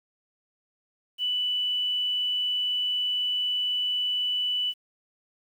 sine tone with quantisation, 2974 Hz, F#7, 8 cents sharp, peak -24 dBFS, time 1.18-4.74 s, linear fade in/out 50 ms, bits 9, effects none

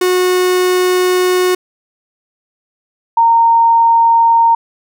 45% pulse / sine tone pair in turn, 365 / 922 Hz, F#4 / A#5, -24 / -19 cents, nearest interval octave + major third, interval 1605 cents, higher second, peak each -10 / -6 dBFS, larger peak second, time 0.01-1.55 / 3.17-4.55 s, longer first, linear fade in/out 5 ms, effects none

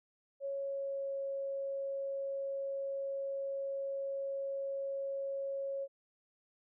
sine tone with pitch glide, 553 to 549.2 Hz, C#5 to C#5, -4 to -16 cents, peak -35 dBFS, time 0.4-5.88 s, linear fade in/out 50 ms, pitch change -12 cents, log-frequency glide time 0.54-1.14 s, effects none

